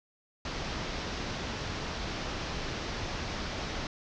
pink low-pass noise, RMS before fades -36 dBFS, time 0.45-3.87 s, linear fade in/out 2 ms, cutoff 6000 Hz, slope 48 dB/octave, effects none

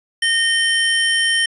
square tone pair together, 1840 / 3094 Hz, A#6 / G7, -23 / -23 cents, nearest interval major sixth, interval 900 cents, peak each -18 dBFS, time 0.22-1.46 s, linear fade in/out 5 ms, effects resampled to 24000 Hz

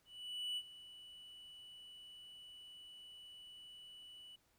triangle tone with ADSR envelope, 2960 Hz, F#7, in tune, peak -36 dBFS, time 0.05-4.36 s, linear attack 520 ms, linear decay 52 ms, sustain -16 dB, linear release 7 ms, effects pink hiss -75 dBFS RMS until 4.58 s

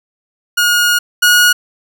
sawtooth tone pair in turn, 1436 / 1447.7 Hz, F6 / F#6, +48 / -38 cents, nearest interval unison, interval 14 cents, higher second, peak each -6 / -3 dBFS, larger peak second, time 0.57-0.99 / 1.22-1.53 s, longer first, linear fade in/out 10 ms, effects none

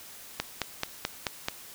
click train, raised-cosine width 0.2 ms, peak -10 dBFS, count 6, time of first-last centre 0.4-1.485 s, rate 4.61 Hz, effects white hiss -47 dBFS RMS until 1.74 s

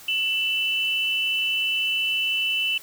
sine tone pair together, 2663 / 2989 Hz, E7 / F#7, +17 / +17 cents, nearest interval major second, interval 200 cents, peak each -24 dBFS, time 0.08-2.78 s, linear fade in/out 5 ms, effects white hiss -45 dBFS RMS until 2.82 s

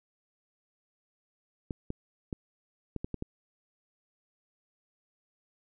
clicks, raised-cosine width 3 ms, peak -21 dBFS, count 7, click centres 1.708 / 1.904 / 2.328 / 2.963 / 3.045 / 3.143 / 3.224 s, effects none

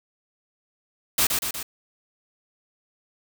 white noise with echo, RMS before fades -20 dBFS, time 1.18-1.27 s, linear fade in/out 5 ms, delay 120 ms, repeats 3, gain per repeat -4 dB, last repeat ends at 1.63 s, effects none

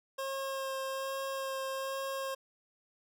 25% pulse tone with vibrato, 537 Hz, C5, 45 cents sharp, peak -31 dBFS, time 0.18-2.35 s, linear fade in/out 10 ms, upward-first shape sine, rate 1.2 Hz, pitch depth 12 cents each way, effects none

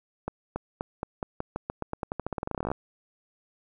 accelerating click train, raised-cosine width 1 ms, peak -16 dBFS, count 28, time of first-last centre 0.28-2.716 s, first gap 280 ms, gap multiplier 0.89, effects none

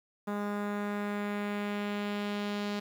sawtooth tone with low-pass filter sweep, 205.4 Hz, G#3, 19 cents flat, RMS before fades -34 dBFS, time 0.27-2.8 s, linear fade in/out 10 ms, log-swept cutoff 1300 to 4300 Hz, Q 1.5, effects 9-bit

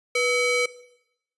square ring-modulated tone, 890 Hz, A5, 20 cents sharp, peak -18 dBFS, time 0.15-0.66 s, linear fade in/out 5 ms, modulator 1380 Hz, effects noise-tail reverb RT60 0.8 s tail -17 dB re dry + resampled to 24000 Hz

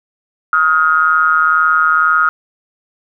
triangle ring-modulated tone, 81 Hz, E2, 30 cents flat, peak -4 dBFS, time 0.53-2.29 s, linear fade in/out 0 ms, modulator 1340 Hz, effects none

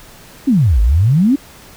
sine exponential two-way sweep, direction down then up, 296 to 49.99 to 296 Hz, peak -8 dBFS, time 0.47-1.36 s, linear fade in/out 10 ms, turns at 0.81 s, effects pink hiss -40 dBFS RMS until 1.76 s

